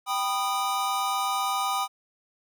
square chord, G augmented, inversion none, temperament equal with one note detuned, 784 / 987.8 / 1233.1 Hz, G5 / B5 / D#6, 0 / 0 / -16 cents, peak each -30 / -32 / -29 dBFS, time 0.06-1.88 s, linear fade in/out 50 ms, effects none

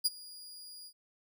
sawtooth tone with ADSR envelope, 4864 Hz, D#8, 40 cents flat, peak -21 dBFS, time 0.04-0.93 s, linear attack 19 ms, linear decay 29 ms, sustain -23 dB, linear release 68 ms, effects none

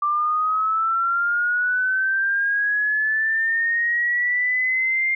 sine linear sweep, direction up, 1174.7 to 2115 Hz, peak -18 dBFS, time 0.02-5.15 s, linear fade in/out 5 ms, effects none

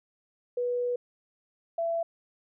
sine tone pair in turn, 488.9 / 669.5 Hz, B4 / E5, -18 / +27 cents, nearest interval perfect fourth, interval 545 cents, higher second, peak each -26 / -26 dBFS, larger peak neither, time 0.57-0.96 / 1.78-2.03 s, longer first, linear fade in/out 5 ms, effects none

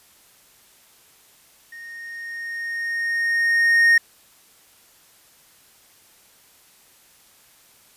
triangle tone with level ramp, 1852 Hz, A#6, 12 cents flat, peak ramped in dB -35 to -9 dBFS, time 1.72-3.98 s, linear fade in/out 5 ms, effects white hiss -54 dBFS RMS until 7.96 s + resampled to 32000 Hz

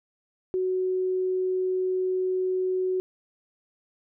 sine tone, 371.2 Hz, F#4, 6 cents sharp, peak -23 dBFS, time 0.54-3 s, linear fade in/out 0 ms, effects none

